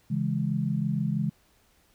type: chord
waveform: sine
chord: C# minor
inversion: none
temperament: equal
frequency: 138.59 / 164.81 / 207.7 Hz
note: C#3 / E3 / G#3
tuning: 0 / 0 / 0 cents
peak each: -29 dBFS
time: 0.1-1.3 s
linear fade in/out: 10 ms
effects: pink hiss -64 dBFS RMS until 1.94 s